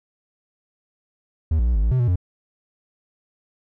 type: tone with pitch steps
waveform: triangle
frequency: 79.3 / 58 / 60 / 50.9 / 55.9 / 128.2 / 121 / 89.6 Hz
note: D#2 / A#1 / B1 / G#1 / A1 / C3 / B2 / F2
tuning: +33 / -8 / -49 / -34 / +28 / -35 / -35 / +45 cents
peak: -14 dBFS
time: 1.51-2.158 s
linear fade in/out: 5 ms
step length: 81 ms
effects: none

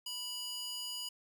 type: tone with high-pass filter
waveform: square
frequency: 980 Hz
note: B5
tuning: 14 cents flat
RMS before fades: -41 dBFS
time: 0.06-1.09 s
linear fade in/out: 5 ms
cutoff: 3700 Hz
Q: 2.1
effects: none

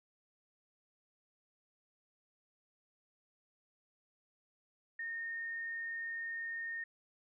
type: tone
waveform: sine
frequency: 1837 Hz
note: A#6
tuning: 26 cents flat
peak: -38 dBFS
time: 4.99-6.84 s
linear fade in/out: 5 ms
effects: none

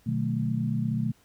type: chord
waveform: sine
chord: B dominant seventh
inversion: none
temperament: equal with one note detuned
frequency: 123.47 / 152.27 / 185 / 220 Hz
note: B2 / D#3 / F#3 / A3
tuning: 0 / -37 / 0 / 0 cents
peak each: -29 / -31 / -34 / -29 dBFS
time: 0.06-1.12 s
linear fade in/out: 10 ms
effects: pink hiss -62 dBFS RMS until 1.24 s

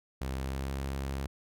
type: tone with pitch glide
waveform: sawtooth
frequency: 66.1 to 67.92 Hz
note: C2 to C#2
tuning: +18 to -35 cents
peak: -29 dBFS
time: 0.21-1.27 s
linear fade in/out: 5 ms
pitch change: +47 cents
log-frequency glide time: 0.36-0.72 s
effects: none

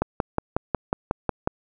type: click train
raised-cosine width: 1 ms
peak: -7 dBFS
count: 9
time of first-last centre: 0.02-1.475 s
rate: 5.5 Hz
effects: none

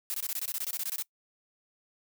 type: noise bursts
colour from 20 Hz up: blue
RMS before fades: -33 dBFS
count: 15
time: 0.1-1.023 s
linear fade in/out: 0 ms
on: 41 ms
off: 22 ms
effects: noise-tail reverb RT60 0.1 s tail -23 dB re dry

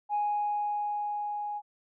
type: tone with level ramp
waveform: sine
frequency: 830 Hz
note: G#5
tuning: 1 cent flat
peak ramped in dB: -24 to -32 dBFS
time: 0.09-1.62 s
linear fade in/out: 50 ms
effects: tanh soft clip ceiling -22 dBFS

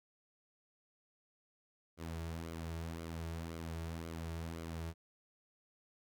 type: tone with flanger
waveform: sawtooth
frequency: 82.41 Hz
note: E2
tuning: in tune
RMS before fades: -43 dBFS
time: 1.97-4.94 s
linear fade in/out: 50 ms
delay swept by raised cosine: 1.1 to 4 ms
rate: 1.9 Hz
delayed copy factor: -0.55
effects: none

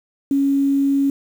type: tone with quantisation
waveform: sine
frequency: 277.2 Hz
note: C#4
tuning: in tune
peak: -14 dBFS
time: 0.31-1.1 s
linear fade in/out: 2 ms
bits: 7
effects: none

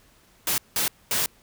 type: noise bursts at uneven times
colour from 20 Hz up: white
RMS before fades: -24 dBFS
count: 3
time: 0.47-0.58 / 0.76-0.88 / 1.11-1.26 s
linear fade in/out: 2 ms
effects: pink hiss -58 dBFS RMS until 1.42 s

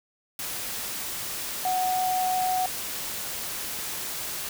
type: tone in noise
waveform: sine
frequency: 740 Hz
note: F#5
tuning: in tune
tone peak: -23 dBFS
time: 1.65-2.66 s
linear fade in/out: 2 ms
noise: white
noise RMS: -33 dBFS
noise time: 0.39-4.49 s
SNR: +7 dB
effects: none

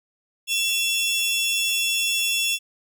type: tone pair together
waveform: sawtooth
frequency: 2698 / 3399 Hz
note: E7 / G#7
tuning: +40 / +39 cents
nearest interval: major third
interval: 399 cents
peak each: -20 / -21 dBFS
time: 0.47-2.59 s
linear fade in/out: 50 ms
effects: none

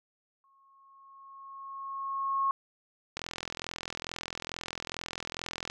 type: tone with exponential growth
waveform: sine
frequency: 1090 Hz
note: C#6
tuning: 29 cents flat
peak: -24 dBFS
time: 0.44-2.51 s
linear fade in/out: 1 ms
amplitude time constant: 450 ms
type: click train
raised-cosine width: 0.2 ms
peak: -18 dBFS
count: 108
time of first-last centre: 3.17-5.7 s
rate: 42.3 Hz
effects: none

